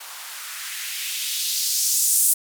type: noise with band-pass filter sweep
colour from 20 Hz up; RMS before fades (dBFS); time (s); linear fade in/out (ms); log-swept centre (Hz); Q
violet; -24; 0-2.34; 10; 830 to 9500; 1.6
effects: none